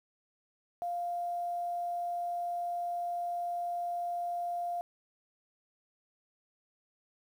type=tone; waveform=sine; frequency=698.5 Hz; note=F5; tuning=in tune; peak=-32 dBFS; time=0.82-4.81 s; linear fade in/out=0 ms; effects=10-bit